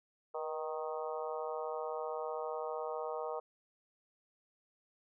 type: harmonic tone with a mistuned harmonic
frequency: 155.6 Hz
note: D#3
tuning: in tune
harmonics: 3 / 4 / 5 / 6 / 7 / 8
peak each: -40 / -42 / -44 / -46 / -47 / -48 dBFS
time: 0.34-3.4 s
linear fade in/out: 10 ms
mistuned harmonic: 3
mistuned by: +42 cents
effects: none